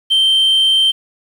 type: tone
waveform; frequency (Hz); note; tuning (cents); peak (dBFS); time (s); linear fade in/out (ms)
sine; 3128; G7; -4; -7; 0.1-0.92; 20
effects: tanh soft clip ceiling -8 dBFS + 7-bit